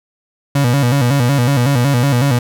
35% pulse tone with vibrato, 130.81 Hz, C3, in tune, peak -9 dBFS, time 0.55-2.39 s, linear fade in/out 5 ms, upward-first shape square, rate 5.4 Hz, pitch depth 130 cents each way, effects none

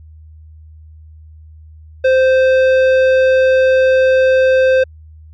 triangle tone with tanh clipping, 521 Hz, C5, 7 cents flat, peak -10 dBFS, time 2.04-4.84 s, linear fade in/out 10 ms, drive 16 dB, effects added 78 Hz sine -36 dBFS peak until 5.33 s

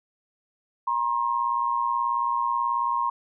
sine tone pair together, 951 / 1069.4 Hz, A#5 / C6, +34 / +37 cents, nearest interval major second, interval 203 cents, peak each -25 dBFS, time 0.87-3.1 s, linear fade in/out 5 ms, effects none

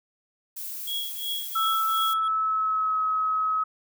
violet noise, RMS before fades -35 dBFS, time 0.56-2.14 s, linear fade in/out 10 ms
triangle tone with tremolo, 3322 Hz, G#7, in tune, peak -25 dBFS, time 0.87-2.28 s, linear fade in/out 5 ms, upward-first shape triangle, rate 2.8 Hz, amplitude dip 100%
sine tone with pitch glide, 1318.5 to 1278 Hz, E6 to D#6, 0 to +46 cents, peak -22 dBFS, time 1.55-3.64 s, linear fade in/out 10 ms, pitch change -54 cents, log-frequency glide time 1.97-2.99 s
effects none

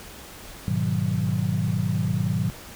sine chord, G# minor seventh, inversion none, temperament equal, 103.83 / 123.47 / 155.56 / 185 Hz, G#2 / B2 / D#3 / F#3, 0 / 0 / 0 / 0 cents, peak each -27 dBFS, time 0.68-2.5 s, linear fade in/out 0 ms, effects pink hiss -42 dBFS RMS until 2.75 s

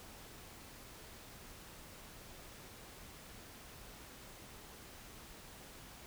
silence, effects pink hiss -54 dBFS RMS until 6.06 s

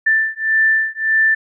sine beating tone pair, 1770 / 1771.7 Hz, A6 / A6, +10 / +11 cents, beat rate 1.7 Hz, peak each -16 dBFS, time 0.06-1.35 s, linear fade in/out 10 ms, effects none

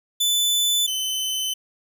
sawtooth tone pair in turn, 3500 / 3045 Hz, A7 / F#7, -10 / +49 cents, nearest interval major second, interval 241 cents, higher first, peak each -15 / -20 dBFS, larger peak first, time 0.2-0.87 / 0.87-1.54 s, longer neither, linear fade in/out 10 ms, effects none

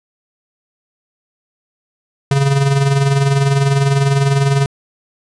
square tone with tremolo, 138.59 Hz, C#3, in tune, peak -9 dBFS, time 2.31-4.66 s, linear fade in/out 2 ms, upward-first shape triangle, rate 20 Hz, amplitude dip 60%, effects resampled to 22050 Hz

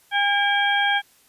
harmonic tone with a mistuned harmonic, 809 Hz, G#5, 46 cents flat, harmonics 1 / 2 / 3 / 4, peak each -22 / -21 / -27 / -25 dBFS, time 0.11-1.02 s, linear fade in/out 50 ms, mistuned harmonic 3, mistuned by -79 cents, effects white hiss -57 dBFS RMS until 1.28 s + resampled to 32000 Hz

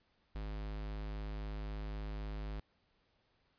square tone, 51.9 Hz, G#1, in tune, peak -40 dBFS, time 0.35-2.6 s, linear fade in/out 5 ms, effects pink hiss -75 dBFS RMS until 3.58 s + resampled to 11025 Hz

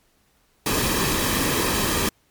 pink noise with comb filter, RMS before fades -22 dBFS, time 0.66-2.09 s, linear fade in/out 2 ms, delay 1.4 ms, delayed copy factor -0.5, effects pink hiss -63 dBFS RMS until 2.3 s + MP3 96 kbps

